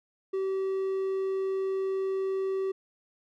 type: tone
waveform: triangle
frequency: 384.1 Hz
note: G4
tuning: 35 cents flat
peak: -25 dBFS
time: 0.33-2.72 s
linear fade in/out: 10 ms
effects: none